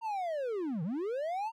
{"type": "linear two-way sweep", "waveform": "triangle", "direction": "down then up", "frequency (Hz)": [930, 148.1, 930], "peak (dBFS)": -30, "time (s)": [0.01, 1.52], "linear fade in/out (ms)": 50, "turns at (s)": 0.83, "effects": []}